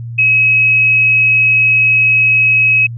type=tone; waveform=sine; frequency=2556 Hz; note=D#7; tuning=46 cents sharp; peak=-7 dBFS; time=0.18-2.87 s; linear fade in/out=10 ms; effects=added 117 Hz sine -22 dBFS peak until 2.97 s